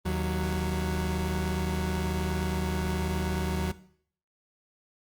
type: tone pair together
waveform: 30% pulse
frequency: 77.78 / 184.99 Hz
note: D#2 / F#3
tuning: 0 / 0 cents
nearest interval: octave + minor third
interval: 1500 cents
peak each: -27 dBFS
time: 0.05-3.72 s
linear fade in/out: 10 ms
effects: noise-tail reverb RT60 0.6 s tail -17 dB re dry + Opus 32 kbps